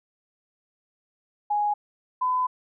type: tone pair in turn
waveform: sine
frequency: 830.6 / 1008.9 Hz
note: G#5 / B5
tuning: 0 / +37 cents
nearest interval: minor third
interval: 337 cents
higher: second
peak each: -21 dBFS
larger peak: neither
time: 1.5-1.74 / 2.21-2.47 s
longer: second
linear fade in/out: 10 ms
effects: none